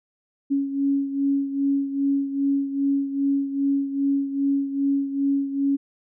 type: beating tone pair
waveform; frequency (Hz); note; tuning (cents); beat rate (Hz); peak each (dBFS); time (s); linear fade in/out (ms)
sine; 277.2 / 279.7; C#4 / C#4; 0 / +16; 2.5; -21 / -27; 0.5-5.77; 20
effects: none